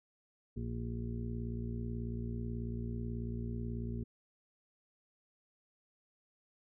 harmonic tone, 58.27 Hz, A#1, in tune, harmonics 1 / 2 / 3 / 4 / 6 / 7, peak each -41 / -40 / -50 / -42 / -51 / -50 dBFS, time 0.56-4.04 s, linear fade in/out 10 ms, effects none

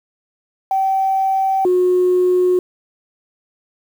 sine tone pair in turn, 771 / 363.1 Hz, G5 / F#4, -29 / -33 cents, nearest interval octave + minor second, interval 1304 cents, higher first, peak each -13 / -10 dBFS, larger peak second, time 0.71-1.65 / 1.65-2.59 s, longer neither, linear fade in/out 2 ms, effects tanh soft clip ceiling -8 dBFS + 7-bit

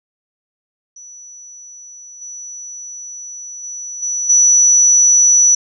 sine tone with level steps, 5920 Hz, F#8, in tune, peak -34 / -28 / -25 / -17 / -7 dBFS, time 0.96-5.55 s, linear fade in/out 5 ms, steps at 2.21 / 3.63 / 4.02 / 4.29 s, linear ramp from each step 10 ms, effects none

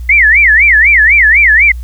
sine tone with vibrato, 2007 Hz, B6, 27 cents sharp, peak -3 dBFS, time 0.09-1.72 s, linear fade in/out 5 ms, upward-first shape sine, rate 4 Hz, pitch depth 290 cents each way, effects added 60 Hz sine -19 dBFS peak until 1.83 s + white hiss -47 dBFS RMS until 1.83 s

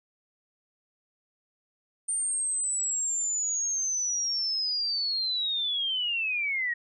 sine linear sweep, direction down, 8920 to 1864.7 Hz, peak -26 dBFS, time 2.08-6.74 s, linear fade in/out 10 ms, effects none

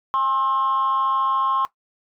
sine tone with amplitude modulation, 1067 Hz, C6, 34 cents sharp, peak -13 dBFS, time 0.14-1.65 s, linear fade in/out 0 ms, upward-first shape sine, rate 246 Hz, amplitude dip 75%, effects noise-tail reverb RT60 0.1 s tail -17 dB re dry + tanh soft clip ceiling -13 dBFS

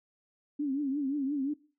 sine tone with vibrato, 280 Hz, C#4, 18 cents sharp, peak -28 dBFS, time 0.59-1.54 s, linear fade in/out 10 ms, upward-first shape triangle, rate 5.7 Hz, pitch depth 130 cents each way, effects noise-tail reverb RT60 0.4 s tail -22 dB re dry

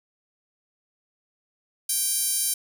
10% pulse tone with high-pass filter, 784 Hz, G5, in tune, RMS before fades -25 dBFS, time 1.89-2.54 s, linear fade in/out 5 ms, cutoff 8100 Hz, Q 6.7, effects none

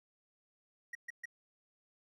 triangle tone bursts, 1901 Hz, A#6, 33 cents sharp, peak -38 dBFS, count 3, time 0.93-1.256 s, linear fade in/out 5 ms, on 22 ms, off 130 ms, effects none

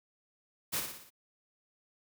white noise with echo, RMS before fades -33 dBFS, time 0.72-0.81 s, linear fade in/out 20 ms, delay 59 ms, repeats 5, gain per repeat -5 dB, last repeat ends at 1.105 s, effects none

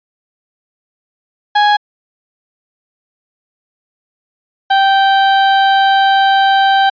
35% pulse tone pair in turn, 830 / 780.9 Hz, G#5 / G5, -1 / -7 cents, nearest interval minor second, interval 106 cents, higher first, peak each -6 dBFS, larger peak neither, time 1.55-1.77 / 4.7-6.9 s, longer second, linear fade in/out 10 ms, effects resampled to 11025 Hz

